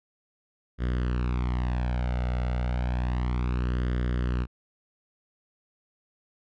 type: tone with flanger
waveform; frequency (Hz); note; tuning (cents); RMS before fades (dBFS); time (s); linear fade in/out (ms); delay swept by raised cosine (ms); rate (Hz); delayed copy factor
sawtooth; 61.4; B1; -9; -27; 0.78-4.47; 50; 0.6 to 1.44; 0.31; +0.7
effects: low-pass 3000 Hz 12 dB/octave